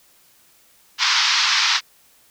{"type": "band-pass noise", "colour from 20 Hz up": "white", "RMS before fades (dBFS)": -18, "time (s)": [0.98, 1.81], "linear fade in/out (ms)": 50, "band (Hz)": [930, 5600], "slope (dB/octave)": 48, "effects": ["white hiss -55 dBFS RMS until 2.3 s"]}